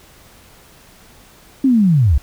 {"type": "linear sweep", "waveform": "sine", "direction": "down", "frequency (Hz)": [277.2, 58.27], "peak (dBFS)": -9, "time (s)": [1.64, 2.18], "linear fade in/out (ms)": 5, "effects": ["pink hiss -46 dBFS RMS until 2.22 s"]}